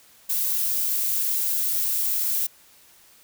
violet noise, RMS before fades -24 dBFS, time 0.29-2.47 s, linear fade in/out 10 ms, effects white hiss -54 dBFS RMS until 3.23 s

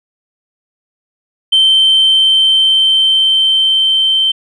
sine tone with level ramp, 3109 Hz, G7, 15 cents flat, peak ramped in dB -4 to -8 dBFS, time 1.52-4.32 s, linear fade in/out 10 ms, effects tanh soft clip ceiling -3 dBFS

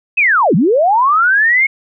sine linear two-way sweep, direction down then up, 2637 to 144.3 to 2200 Hz, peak -8 dBFS, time 0.17-1.67 s, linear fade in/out 10 ms, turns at 0.55 s, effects none

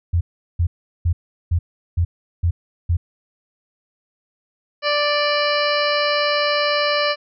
sine tone bursts, 85.6 Hz, F2, 34 cents flat, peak -14 dBFS, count 7, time 0.13-2.97 s, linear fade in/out 10 ms, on 80 ms, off 380 ms
harmonic tone, 587.3 Hz, D5, in tune, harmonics 1 / 2 / 3 / 4 / 5 / 7 / 8 / 9, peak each -20 / -23 / -25 / -26 / -27 / -28 / -29 / -30 dBFS, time 4.82-7.16 s, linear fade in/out 50 ms
effects none

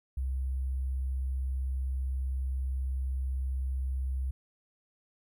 sine tone with sample-and-hold, 65.41 Hz, C2, in tune, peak -29 dBFS, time 0.17-4.31 s, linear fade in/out 5 ms, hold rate 11025 Hz, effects none

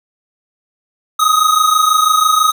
square tone pair together, 1244.5 / 1270.6 Hz, D#6 / D#6, 0 / +36 cents, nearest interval unison, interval 36 cents, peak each -13 dBFS, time 1.19-2.52 s, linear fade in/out 10 ms, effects 7-bit

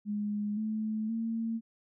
sine tone with pitch steps, 207.7 / 217 / 226.8 Hz, G#3 / A3 / A#3, 0 / -24 / -47 cents, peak -30 dBFS, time 0.05-1.61 s, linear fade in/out 50 ms, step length 520 ms, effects none

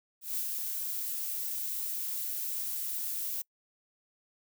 violet noise with ADSR envelope, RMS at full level -32 dBFS, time 0.21-3.42 s, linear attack 160 ms, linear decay 69 ms, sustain -3 dB, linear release 6 ms, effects noise-tail reverb RT60 0.1 s tail -26 dB re dry

